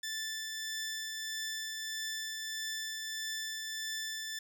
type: tone with tremolo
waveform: 15% pulse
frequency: 1760 Hz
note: A6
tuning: in tune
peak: -29 dBFS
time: 0.03-4.39 s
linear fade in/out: 5 ms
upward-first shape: triangle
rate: 1.6 Hz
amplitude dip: 30%
effects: none